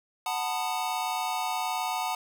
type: chord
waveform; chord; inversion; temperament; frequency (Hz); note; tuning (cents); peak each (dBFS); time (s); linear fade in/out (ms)
square; B dominant seventh; second; just; 740.8 / 889 / 987.8 / 1234.7; F#5 / A5 / B5 / D#6; +2 / +18 / 0 / -14; -33 / -33 / -37 / -38; 0.26-2.15; 2
effects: none